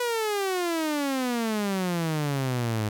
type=exponential sweep; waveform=sawtooth; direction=down; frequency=493.9 to 103.83 Hz; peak=-21 dBFS; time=0-2.89 s; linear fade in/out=5 ms; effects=none